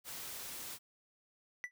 white noise, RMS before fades -45 dBFS, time 0.04-0.79 s, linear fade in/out 50 ms
triangle tone with exponential decay, 1973 Hz, B6, 2 cents flat, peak -32 dBFS, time 1.64-1.71 s, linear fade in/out 0 ms, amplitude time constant 15 ms
effects none

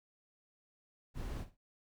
brown noise with echo, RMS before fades -40 dBFS, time 1.14-1.46 s, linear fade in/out 50 ms, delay 56 ms, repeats 2, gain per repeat -14 dB, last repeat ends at 1.572 s, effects none

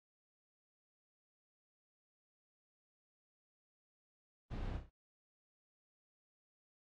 brown noise with echo, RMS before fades -43 dBFS, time 4.5-4.78 s, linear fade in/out 20 ms, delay 31 ms, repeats 4, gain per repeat -6 dB, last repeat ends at 4.904 s, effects low-pass 4000 Hz 12 dB/octave + AAC 32 kbps

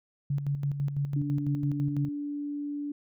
sine tone with tremolo, 141.8 Hz, C#3, 40 cents sharp, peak -25 dBFS, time 0.3-2.09 s, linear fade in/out 5 ms, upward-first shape square, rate 6 Hz, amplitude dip 55%
sine tone, 290 Hz, D4, 22 cents flat, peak -31 dBFS, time 1.16-2.92 s, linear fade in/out 5 ms
effects none

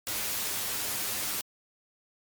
white noise with comb filter, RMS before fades -32 dBFS, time 0.07-1.41 s, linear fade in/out 0 ms, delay 9.7 ms, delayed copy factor +0.55, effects MP3 96 kbps

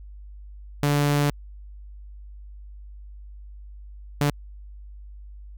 sawtooth tone bursts at uneven times, 145 Hz, D3, 22 cents flat, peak -15 dBFS, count 2, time 0.83-1.3 / 4.21-4.3 s, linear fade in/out 0 ms, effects added 50 Hz sine -39 dBFS peak until 5.57 s

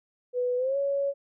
sine tone with pitch glide, 494.8 to 558.6 Hz, B4 to C#5, +3 to +13 cents, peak -24 dBFS, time 0.33-1.14 s, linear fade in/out 50 ms, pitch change +210 cents, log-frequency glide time 0.57-0.77 s, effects none

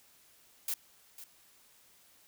blue noise with echo, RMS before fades -34 dBFS, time 0.68-0.74 s, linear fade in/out 2 ms, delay 500 ms, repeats 1, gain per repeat -14 dB, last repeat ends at 1.24 s, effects white hiss -63 dBFS RMS until 2.27 s

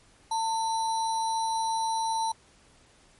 sine tone with sample-and-hold, 897 Hz, A5, 33 cents sharp, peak -25 dBFS, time 0.31-2.32 s, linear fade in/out 5 ms, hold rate 4900 Hz, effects pink hiss -59 dBFS RMS until 3.19 s + MP3 48 kbps

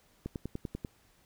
click train, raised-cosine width 3 ms, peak -23 dBFS, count 7, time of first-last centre 0.26-0.848 s, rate 10.2 Hz, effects pink hiss -66 dBFS RMS until 1.25 s

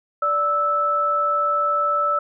sine tone pair together, 584.9 / 1313 Hz, D5 / E6, -7 / -7 cents, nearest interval octave + major second, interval 1400 cents, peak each -25 / -18 dBFS, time 0.22-2.19 s, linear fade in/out 5 ms, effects none

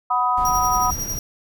sine chord, B major, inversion second, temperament equal with one note detuned, 740 / 987.8 / 1255.3 Hz, F#5 / B5 / D#6, 0 / 0 / +15 cents, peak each -23 / -20 / -21 dBFS, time 0.1-0.91 s, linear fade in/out 10 ms
brown noise, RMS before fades -30 dBFS, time 0.37-1.19 s, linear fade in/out 5 ms
sawtooth tone with tremolo, 5710 Hz, F8, 37 cents sharp, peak -20 dBFS, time 0.45-1.19 s, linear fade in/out 2 ms, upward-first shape triangle, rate 11 Hz, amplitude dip 70%
effects none

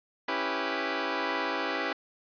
10% pulse chord, C# half-diminished seventh, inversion none, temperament equal, 277.2 / 329.6 / 392 / 493.9 Hz, C#4 / E4 / G4 / B4, 0 / 0 / 0 / 0 cents, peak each -26 / -26 / -26 / -26 dBFS, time 0.28-1.93 s, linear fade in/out 5 ms, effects resampled to 11025 Hz

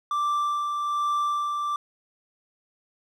triangle tone with tremolo, 1174.7 Hz, D6, in tune, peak -20 dBFS, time 0.11-1.76 s, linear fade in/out 2 ms, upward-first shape sine, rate 1.2 Hz, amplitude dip 35%, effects none

